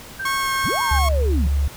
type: tone with tremolo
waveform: sine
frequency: 1568 Hz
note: G6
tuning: in tune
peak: -24 dBFS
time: 0.19-0.99 s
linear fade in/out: 10 ms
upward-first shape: sine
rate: 3 Hz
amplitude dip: 35%
type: tone with vibrato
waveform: sawtooth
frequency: 1090 Hz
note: C#6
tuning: 29 cents flat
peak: -17 dBFS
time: 0.25-1.09 s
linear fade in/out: 5 ms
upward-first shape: sine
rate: 2.6 Hz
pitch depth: 9 cents each way
type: linear two-way sweep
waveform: sine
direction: up then down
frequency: 46 to 999 to 153.2 Hz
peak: -23 dBFS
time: 0.64-1.47 s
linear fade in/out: 0 ms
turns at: 0.82 s
type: tone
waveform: sine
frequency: 70.5 Hz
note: C#2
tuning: 30 cents sharp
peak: -16 dBFS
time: 0.91-1.68 s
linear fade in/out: 5 ms
effects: pink hiss -39 dBFS RMS until 1.76 s